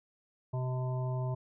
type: harmonic tone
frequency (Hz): 127.7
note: C3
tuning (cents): -42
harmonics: 1 / 3 / 5 / 7 / 8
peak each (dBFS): -31 / -44 / -42 / -46 / -49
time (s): 0.53-1.35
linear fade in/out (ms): 10
effects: none